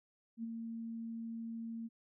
sine tone with ADSR envelope, 228.3 Hz, A#3, 36 cents flat, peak -36 dBFS, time 0.37-1.89 s, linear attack 66 ms, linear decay 19 ms, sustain -4 dB, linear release 30 ms, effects none

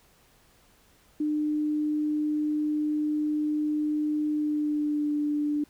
sine tone with pitch glide, 301.5 to 295.5 Hz, D4 to D4, +46 to +11 cents, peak -24 dBFS, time 1.2-5.64 s, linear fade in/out 5 ms, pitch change -35 cents, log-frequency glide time 4.3-5.15 s, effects pink hiss -61 dBFS RMS until 5.69 s

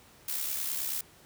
blue noise with amplitude modulation, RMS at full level -31 dBFS, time 0.28-1.01 s, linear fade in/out 5 ms, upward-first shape sine, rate 69.2 Hz, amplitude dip 50%, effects pink hiss -57 dBFS RMS until 1.25 s + high-pass 60 Hz 12 dB/octave

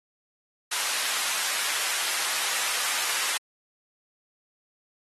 pink high-pass noise, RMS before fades -28 dBFS, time 0.71-3.38 s, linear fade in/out 10 ms, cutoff 1300 Hz, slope 12 dB/octave, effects AAC 32 kbps

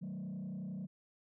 sine tone with frequency modulation, 187.2 Hz, F#3, 20 cents sharp, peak -37 dBFS, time 0.01-0.87 s, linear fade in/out 20 ms, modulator 31.2 Hz, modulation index 1, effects tanh soft clip ceiling -38 dBFS

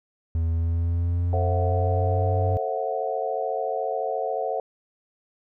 triangle tone with pitch glide, 82.2 to 94.42 Hz, E2 to F#2, -4 to +36 cents, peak -19 dBFS, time 0.35-2.57 s, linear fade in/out 0 ms, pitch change +240 cents, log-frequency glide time 0.48-2.25 s
sine chord, F# half-diminished seventh, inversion first, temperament just, 444 / 532.8 / 666 / 740 Hz, A4 / C5 / E5 / F#5, +16 / +31 / +18 / 0 cents, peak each -30 / -30 / -30 / -29 dBFS, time 1.33-4.6 s, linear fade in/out 2 ms
effects none

